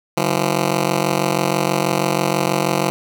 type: ring-modulated tone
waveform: 10% pulse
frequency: 170 Hz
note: F3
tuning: 46 cents flat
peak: -5 dBFS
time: 0.17-2.9 s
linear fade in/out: 0 ms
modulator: 23.1 Hz
effects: none